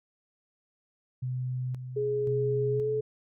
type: tone with tremolo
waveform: sine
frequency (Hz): 126.9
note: B2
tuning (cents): +47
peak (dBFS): -29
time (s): 1.22-3.01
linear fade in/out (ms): 10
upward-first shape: square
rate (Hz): 0.95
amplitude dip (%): 55
type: tone with pitch glide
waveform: sine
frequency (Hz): 418.3 to 431.1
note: G#4 to A4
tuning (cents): +12 to -35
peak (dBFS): -26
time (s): 1.96-3.01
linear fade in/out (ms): 10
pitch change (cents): +53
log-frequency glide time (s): 2.71-2.89
effects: none